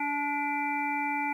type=harmonic tone with a mistuned harmonic; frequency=288.5 Hz; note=D4; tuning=31 cents flat; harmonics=1 / 3 / 5 / 7 / 8; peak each=-35 / -30 / -41 / -37 / -34 dBFS; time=0-1.33 s; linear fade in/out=5 ms; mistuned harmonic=8; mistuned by=+31 cents; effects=10-bit